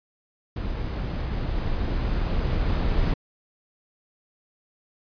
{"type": "noise with level ramp", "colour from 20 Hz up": "brown", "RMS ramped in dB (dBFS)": [-29, -22], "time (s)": [0.56, 3.14], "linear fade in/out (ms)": 5, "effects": ["resampled to 11025 Hz"]}